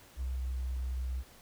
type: tone with pitch glide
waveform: sine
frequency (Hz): 64.1 to 63.55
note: C2 to C2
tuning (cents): -35 to -50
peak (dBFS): -32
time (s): 0.16-1.24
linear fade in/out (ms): 50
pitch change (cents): -15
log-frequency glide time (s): 0.32-0.67
effects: pink hiss -57 dBFS RMS until 1.41 s